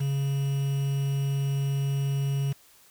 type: tone with quantisation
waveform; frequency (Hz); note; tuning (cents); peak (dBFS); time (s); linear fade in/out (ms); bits
triangle; 138.59; C#3; 0; -22; 0-2.53; 10; 7
effects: white hiss -57 dBFS RMS until 2.9 s